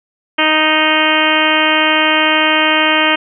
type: harmonic tone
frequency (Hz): 311.1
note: D#4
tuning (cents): 0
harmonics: 1 / 2 / 3 / 4 / 5 / 6 / 7 / 8 / 9 / 10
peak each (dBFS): -19 / -19 / -19 / -19 / -19 / -19 / -19 / -19 / -19 / -19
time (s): 0.38-3.16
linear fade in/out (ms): 10
effects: none